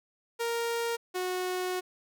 sawtooth tone pair in turn, 466.2 / 366.1 Hz, A#4 / F#4, 0 / -18 cents, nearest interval major third, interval 418 cents, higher first, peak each -25 / -26 dBFS, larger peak first, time 0.39-0.97 / 1.14-1.81 s, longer second, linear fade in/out 20 ms, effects none

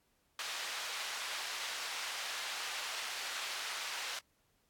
white band-pass noise, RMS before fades -41 dBFS, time 0.39-4.19 s, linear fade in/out 2 ms, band 830 to 4400 Hz, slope 12 dB/octave, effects pink hiss -75 dBFS RMS until 4.69 s + AAC 64 kbps

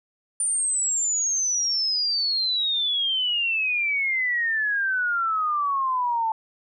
sine exponential sweep, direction down, 9270 to 879 Hz, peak -21 dBFS, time 0.4-6.32 s, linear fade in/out 2 ms, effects none

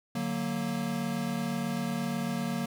square chord, D augmented, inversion none, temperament equal, 146.83 / 185 / 233.1 Hz, D3 / F#3 / A#3, 0 / 0 / 0 cents, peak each -38 / -35 / -33 dBFS, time 0.15-2.66 s, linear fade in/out 5 ms, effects none

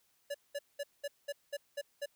square tone bursts, 572 Hz, D5, 46 cents flat, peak -36 dBFS, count 8, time 0.3-2.06 s, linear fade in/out 10 ms, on 45 ms, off 200 ms, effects white hiss -73 dBFS RMS until 2.15 s

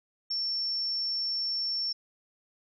sine tone, 5430 Hz, F8, 50 cents flat, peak -28 dBFS, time 0.3-1.93 s, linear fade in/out 10 ms, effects none

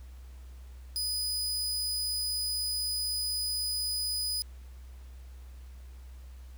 sawtooth tone, 4978 Hz, D#8, in tune, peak -27 dBFS, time 0.96-4.42 s, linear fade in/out 0 ms, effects added 63 Hz sine -44 dBFS peak until 6.57 s + pink hiss -62 dBFS RMS until 6.57 s

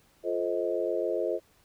sine chord, F dominant seventh, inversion none, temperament just, 349.2 / 436.5 / 523.8 / 628.6 Hz, F4 / A4 / C5 / Eb5, 0 / -14 / +2 / +18 cents, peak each -32 dBFS, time 0.23-1.4 s, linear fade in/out 50 ms, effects pink hiss -64 dBFS RMS until 1.64 s

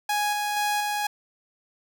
sawtooth tone with tremolo, 830.6 Hz, G#5, in tune, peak -19 dBFS, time 0.09-1.07 s, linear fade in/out 5 ms, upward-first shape square, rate 2.1 Hz, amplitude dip 25%, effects none

